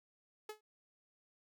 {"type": "tone with exponential decay", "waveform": "sawtooth", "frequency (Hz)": 427.2, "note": "G#4", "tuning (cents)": 49, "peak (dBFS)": -36, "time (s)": [0.49, 0.61], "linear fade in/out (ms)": 5, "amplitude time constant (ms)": 25, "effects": []}